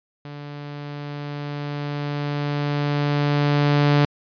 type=tone with level ramp; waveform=sawtooth; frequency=145.3 Hz; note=D3; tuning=18 cents flat; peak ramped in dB=-30 to -10 dBFS; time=0.25-4.05 s; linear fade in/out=0 ms; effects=resampled to 11025 Hz